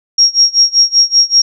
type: tone with tremolo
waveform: sine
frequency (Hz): 5588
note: F8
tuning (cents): 0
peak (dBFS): -3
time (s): 0.18-1.42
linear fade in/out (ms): 5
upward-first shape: sine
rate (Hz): 5.2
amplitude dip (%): 95
effects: none